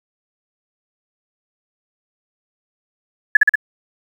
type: tone with echo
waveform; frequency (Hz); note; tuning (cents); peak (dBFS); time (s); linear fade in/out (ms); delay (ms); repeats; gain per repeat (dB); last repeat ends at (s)
sine; 1710; A6; -50; -3; 3.35-3.37; 5; 62; 3; -2; 3.556
effects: 7-bit